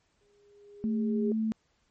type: tone with exponential growth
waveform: sine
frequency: 408.7 Hz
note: G#4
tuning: 28 cents flat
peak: -27 dBFS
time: 0.21-1.32 s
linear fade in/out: 2 ms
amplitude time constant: 240 ms
type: tone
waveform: sine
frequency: 220.3 Hz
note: A3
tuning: 2 cents sharp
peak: -26 dBFS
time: 0.84-1.52 s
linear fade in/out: 0 ms
effects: pink hiss -72 dBFS RMS until 1.9 s + MP3 32 kbps